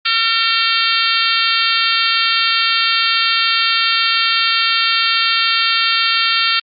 harmonic tone, 454.5 Hz, A#4, 44 cents flat, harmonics 3 / 4 / 5 / 6 / 7 / 8 / 9 / 10, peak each -19 / -23 / -23 / -20 / -20 / -21 / -23 / -21 dBFS, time 0.05-6.6 s, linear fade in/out 10 ms, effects Opus 32 kbps

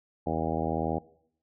harmonic tone, 80.4 Hz, E2, 43 cents flat, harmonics 1 / 2 / 3 / 4 / 5 / 6 / 7 / 8 / 9 / 10, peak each -37 / -35 / -35 / -35 / -38 / -36 / -37 / -38 / -36 / -36 dBFS, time 0.26-0.99 s, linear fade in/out 10 ms, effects noise-tail reverb RT60 0.7 s tail -20 dB re dry

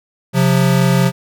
square tone pair together, 132.98 / 178 Hz, C3 / F3, +28 / +33 cents, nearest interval perfect fourth, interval 505 cents, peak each -14 dBFS, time 0.33-1.12 s, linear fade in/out 50 ms, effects none

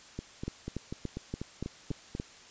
two click trains, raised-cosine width 3 ms, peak -23 / -21 dBFS, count 9 / 7, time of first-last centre 0.19-2.151 / 0.48-2.199 s, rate 4.08 / 3.49 Hz, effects white hiss -53 dBFS RMS until 2.5 s + resampled to 16000 Hz

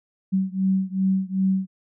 sine beating tone pair, 189.4 / 192 Hz, F#3 / G3, +41 / -36 cents, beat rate 2.6 Hz, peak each -22 / -23 dBFS, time 0.32-1.67 s, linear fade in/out 20 ms, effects none

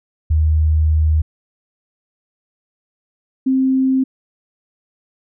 sine tone pair in turn, 77.9 / 263.1 Hz, D#2 / C4, +3 / +10 cents, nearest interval octave + major sixth, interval 2107 cents, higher second, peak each -11 / -12 dBFS, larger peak first, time 0.3-1.22 / 3.46-4.04 s, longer first, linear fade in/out 10 ms, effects none

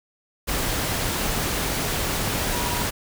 sine tone in noise, 963 Hz, B5, 44 cents flat, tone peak -31 dBFS, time 2.52-2.84 s, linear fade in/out 20 ms, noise pink, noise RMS -25 dBFS, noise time 0.47-2.91 s, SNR -9 dB, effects none

